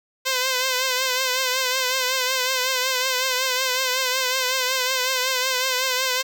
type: tone with vibrato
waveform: 5% pulse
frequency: 514 Hz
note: C5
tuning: 31 cents flat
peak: -9 dBFS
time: 0.25-6.23 s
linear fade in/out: 20 ms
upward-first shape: triangle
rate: 5.4 Hz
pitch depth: 60 cents each way
effects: none